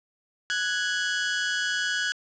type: tone pair together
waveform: sawtooth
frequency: 1480 / 1661.2 Hz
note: F#6 / G#6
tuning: 0 / 0 cents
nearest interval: major second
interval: 200 cents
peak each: -24 dBFS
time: 0.5-2.12 s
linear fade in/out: 0 ms
effects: resampled to 16000 Hz + 8-bit